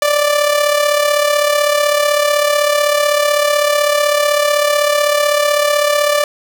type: tone with amplitude modulation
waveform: sawtooth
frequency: 587.3 Hz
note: D5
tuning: in tune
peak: -5 dBFS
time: 0.02-6.24 s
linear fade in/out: 2 ms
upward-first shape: sine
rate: 35.9 Hz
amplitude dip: 55%
effects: none